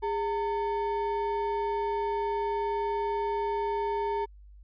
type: ring-modulated tone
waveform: triangle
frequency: 659.3 Hz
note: E5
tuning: in tune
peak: -22 dBFS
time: 0.02-4.26 s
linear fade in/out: 20 ms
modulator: 251 Hz
effects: added 50 Hz sine -48 dBFS peak until 4.63 s + resampled to 11025 Hz